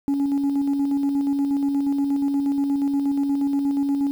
sine tone with tremolo, 280 Hz, C#4, 18 cents sharp, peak -15 dBFS, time 0.08-4.11 s, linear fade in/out 0 ms, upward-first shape square, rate 8.4 Hz, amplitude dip 40%, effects tanh soft clip ceiling -17 dBFS + 8-bit

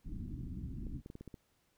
pink low-pass noise, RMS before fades -42 dBFS, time 0.04-1.02 s, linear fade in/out 50 ms, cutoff 300 Hz, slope 48 dB/octave
clicks, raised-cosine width 3 ms, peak -34 dBFS, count 7, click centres 0.868 / 1.061 / 1.101 / 1.154 / 1.21 / 1.277 / 1.342 s
effects pink hiss -75 dBFS RMS until 1.77 s

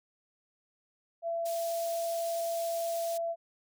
sine tone, 672 Hz, E5, 33 cents sharp, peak -30 dBFS, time 1.22-3.36 s, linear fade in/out 50 ms
pink high-pass noise, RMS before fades -44 dBFS, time 1.45-3.18 s, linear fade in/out 10 ms, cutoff 4700 Hz, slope 12 dB/octave
effects none

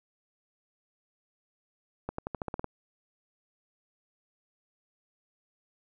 accelerating click train, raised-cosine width 1 ms, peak -19 dBFS, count 9, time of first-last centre 2.09-2.643 s, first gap 94 ms, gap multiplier 0.91, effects none

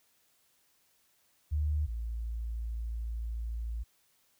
sine tone pair in turn, 75 / 56.74 Hz, D2 / A#1, +37 / -46 cents, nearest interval perfect fourth, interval 483 cents, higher first, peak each -27 / -33 dBFS, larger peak first, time 1.51-1.87 / 1.87-3.84 s, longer second, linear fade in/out 20 ms, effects white hiss -70 dBFS RMS until 4.39 s

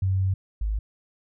sine tone pair in turn, 95.1 / 52.37 Hz, F#2 / G#1, +48 / +15 cents, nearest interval minor seventh, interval 1033 cents, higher first, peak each -20 / -23 dBFS, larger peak first, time 0.02-0.34 / 0.61-0.79 s, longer first, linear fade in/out 5 ms, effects none

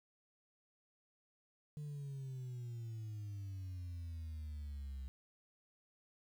sine exponential sweep, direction down, 150.8 to 65.1 Hz, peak -40 dBFS, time 1.77-5.08 s, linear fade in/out 0 ms, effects tanh soft clip ceiling -41 dBFS + 11-bit

